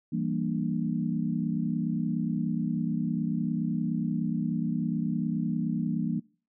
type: chord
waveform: sine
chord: E half-diminished seventh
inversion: none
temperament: equal with one note detuned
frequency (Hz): 166.25 / 196 / 233.1 / 293.7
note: E3 / G3 / Bb3 / D4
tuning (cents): +15 / 0 / 0 / 0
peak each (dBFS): -31 / -33 / -30 / -35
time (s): 0.12-6.2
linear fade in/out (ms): 10
effects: noise-tail reverb RT60 0.4 s tail -23 dB re dry